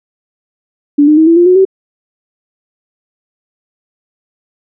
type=tone with pitch steps; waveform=sine; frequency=289.8 / 303.5 / 317.9 / 332.9 / 348.6 / 365.1 / 382.4 Hz; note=D4 / D#4 / D#4 / E4 / F4 / F#4 / G4; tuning=-23 / -43 / +37 / +17 / -3 / -23 / -43 cents; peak=-3 dBFS; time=0.98-1.652 s; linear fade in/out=10 ms; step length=96 ms; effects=none